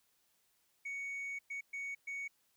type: tone bursts at uneven times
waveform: sine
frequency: 2230 Hz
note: C#7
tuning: 10 cents sharp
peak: -36 dBFS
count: 4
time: 0.85-1.39 / 1.5-1.61 / 1.73-1.95 / 2.07-2.28 s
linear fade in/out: 10 ms
effects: tanh soft clip ceiling -38 dBFS + white hiss -75 dBFS RMS until 2.56 s